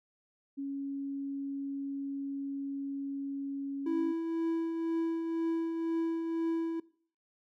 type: tone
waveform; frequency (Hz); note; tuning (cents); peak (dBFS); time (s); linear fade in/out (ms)
sine; 277.2; C#4; 0; -34; 0.57-4.13; 20
type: tone with tremolo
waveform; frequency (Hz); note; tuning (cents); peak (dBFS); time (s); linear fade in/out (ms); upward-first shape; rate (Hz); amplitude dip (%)
triangle; 329.6; E4; 0; -26; 3.86-6.8; 5; triangle; 2; 45
effects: noise-tail reverb RT60 0.5 s tail -21 dB re dry